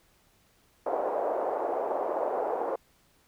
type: band-pass noise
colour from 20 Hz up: white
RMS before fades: -30 dBFS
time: 0.86-2.76 s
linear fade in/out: 5 ms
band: 430 to 740 Hz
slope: 24 dB/octave
effects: pink hiss -65 dBFS RMS until 3.27 s

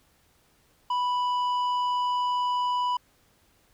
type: tone with tanh clipping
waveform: sine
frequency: 987.8 Hz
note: B5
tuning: in tune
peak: -25 dBFS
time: 0.9-2.97 s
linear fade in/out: 5 ms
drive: 8 dB
effects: pink hiss -64 dBFS RMS until 3.73 s

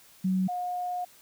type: tone pair in turn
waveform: sine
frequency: 187.1 / 718.3 Hz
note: F#3 / F5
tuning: +20 / +48 cents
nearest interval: octave + major seventh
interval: 2328 cents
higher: second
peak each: -23 / -29 dBFS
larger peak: first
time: 0.24-0.48 / 0.48-1.05 s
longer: second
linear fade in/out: 10 ms
effects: white hiss -56 dBFS RMS until 1.21 s

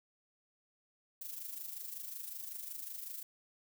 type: noise with amplitude modulation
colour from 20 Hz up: violet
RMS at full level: -42 dBFS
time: 1.21-3.23 s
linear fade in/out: 5 ms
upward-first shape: sine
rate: 25.4 Hz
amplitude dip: 60%
effects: none

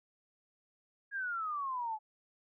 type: exponential sweep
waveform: sine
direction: down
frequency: 1656 to 845 Hz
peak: -34 dBFS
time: 1.11-1.99 s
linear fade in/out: 50 ms
effects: none

